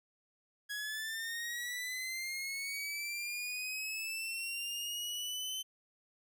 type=linear sweep; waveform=sawtooth; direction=up; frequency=1661.2 to 3072 Hz; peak=-34 dBFS; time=0.69-5.63 s; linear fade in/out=20 ms; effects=none